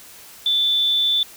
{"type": "tone with amplitude modulation", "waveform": "sine", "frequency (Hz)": 3520, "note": "A7", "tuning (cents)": 0, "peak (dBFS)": -14, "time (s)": [0.46, 1.23], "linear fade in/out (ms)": 2, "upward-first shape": "sine", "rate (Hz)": 288, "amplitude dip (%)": 35, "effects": ["white hiss -43 dBFS RMS until 1.36 s"]}